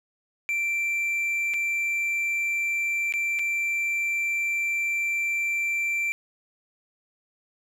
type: tone with dropouts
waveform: triangle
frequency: 2349 Hz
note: D7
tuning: in tune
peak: -22 dBFS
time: 0.49-6.12 s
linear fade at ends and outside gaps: 0 ms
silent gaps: 1.537-1.541 / 3.124-3.138 / 3.389-3.393 s
effects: none